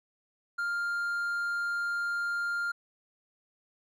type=tone; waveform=triangle; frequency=1400 Hz; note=F6; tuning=4 cents sharp; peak=-27 dBFS; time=0.58-2.72 s; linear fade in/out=10 ms; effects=none